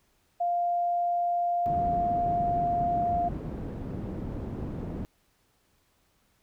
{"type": "tone", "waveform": "sine", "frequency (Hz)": 698.5, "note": "F5", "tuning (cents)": 0, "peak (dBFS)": -24, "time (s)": [0.4, 3.29], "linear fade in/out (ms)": 10}
{"type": "low-pass noise", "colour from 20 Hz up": "white", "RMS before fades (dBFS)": -35, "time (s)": [1.66, 5.05], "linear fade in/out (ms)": 0, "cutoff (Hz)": 250, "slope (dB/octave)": 12}
{"effects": ["pink hiss -69 dBFS RMS until 6.42 s"]}